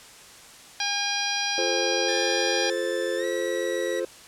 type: harmonic tone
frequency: 810 Hz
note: G#5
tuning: 43 cents flat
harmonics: 1 / 2 / 3 / 4 / 5 / 6 / 7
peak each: -32 / -32 / -32 / -32 / -32 / -32 / -32 dBFS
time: 0.8-2.7 s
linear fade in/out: 2 ms
type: chord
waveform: triangle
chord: F major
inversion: none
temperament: just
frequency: 349.2 / 436.5 / 523.8 Hz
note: F4 / A4 / C5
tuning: 0 / -14 / +2 cents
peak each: -28 / -29 / -26 dBFS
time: 1.58-4.05 s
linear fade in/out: 2 ms
type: tone with pitch glide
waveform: sawtooth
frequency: 1760 to 1930.4 Hz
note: A6 to B6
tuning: 0 to -40 cents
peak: -30 dBFS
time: 2.08-4 s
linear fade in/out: 5 ms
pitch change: +160 cents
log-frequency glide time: 3.17-3.25 s
effects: white hiss -47 dBFS RMS until 4.27 s + low-pass 9000 Hz 12 dB/octave